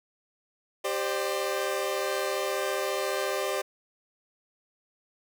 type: chord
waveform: sawtooth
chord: G suspended fourth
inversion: none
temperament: equal with one note detuned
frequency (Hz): 392 / 523.3 / 597.9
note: G4 / C5 / D5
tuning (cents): 0 / 0 / +31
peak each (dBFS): -28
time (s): 0.84-3.62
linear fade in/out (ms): 10
effects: none